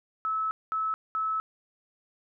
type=tone bursts at uneven times; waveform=sine; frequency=1300 Hz; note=E6; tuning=24 cents flat; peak=-26 dBFS; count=3; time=0.25-0.51 / 0.72-0.94 / 1.15-1.4 s; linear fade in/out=0 ms; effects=none